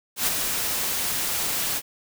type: noise with ADSR envelope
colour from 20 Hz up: white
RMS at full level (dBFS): -21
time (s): 0.16-1.82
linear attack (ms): 110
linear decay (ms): 22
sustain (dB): -5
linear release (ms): 53
effects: none